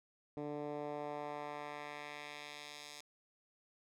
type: tone with band-pass filter sweep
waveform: 10% pulse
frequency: 147.3 Hz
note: D3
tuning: 6 cents sharp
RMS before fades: -45 dBFS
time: 0.37-3.01 s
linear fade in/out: 2 ms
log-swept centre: 330 to 5500 Hz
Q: 1
effects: none